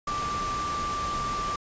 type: tone in noise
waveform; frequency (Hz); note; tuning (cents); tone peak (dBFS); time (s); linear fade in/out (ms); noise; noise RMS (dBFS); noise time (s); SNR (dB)
sine; 1175; D6; +1; -28; 0.07-1.56; 5; pink; -35; 0.07-1.56; +4
effects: resampled to 16000 Hz